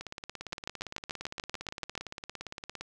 two click trains, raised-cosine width 0.2 ms, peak -16 / -22 dBFS, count 11 / 50, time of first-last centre 0.53-1.977 / 0.01-2.81 s, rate 6.91 / 17.5 Hz, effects none

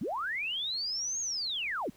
sine linear two-way sweep, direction up then down, 150 to 6640 to 150 Hz, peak -31 dBFS, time 0.01-1.9 s, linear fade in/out 5 ms, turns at 1.2 s, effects pink hiss -61 dBFS RMS until 1.96 s

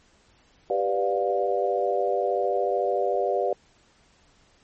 sine chord, G dominant seventh, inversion none, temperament equal with one note detuned, 392 / 493.9 / 587.3 / 706.6 Hz, G4 / B4 / D5 / F5, 0 / 0 / 0 / +20 cents, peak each -27 dBFS, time 0.7-3.53 s, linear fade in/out 2 ms, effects pink hiss -60 dBFS RMS until 4.63 s + MP3 32 kbps

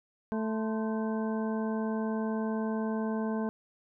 harmonic tone with a mistuned harmonic, 220 Hz, A3, in tune, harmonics 1 / 2 / 3 / 4 / 5 / 7, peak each -30 / -36 / -40 / -42 / -44 / -47 dBFS, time 0.32-3.49 s, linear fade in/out 0 ms, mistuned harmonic 5, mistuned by -90 cents, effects none

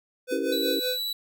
square tone with tremolo, 503 Hz, B4, 32 cents sharp, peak -27 dBFS, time 0.27-1 s, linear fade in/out 50 ms, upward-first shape sine, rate 5.3 Hz, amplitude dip 80%
sine chord, C# diminished seventh, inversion none, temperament equal, 277.2 / 329.6 / 392 / 466.2 Hz, C#4 / E4 / G4 / Bb4, 0 / 0 / 0 / 0 cents, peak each -31 dBFS, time 0.31-0.8 s, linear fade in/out 10 ms
45% pulse tone, 3939 Hz, B7, 5 cents flat, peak -28 dBFS, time 0.52-1.13 s, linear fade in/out 5 ms
effects none

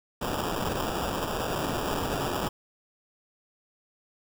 white noise with sample-and-hold, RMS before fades -30 dBFS, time 0.21-2.49 s, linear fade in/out 10 ms, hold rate 2100 Hz, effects none

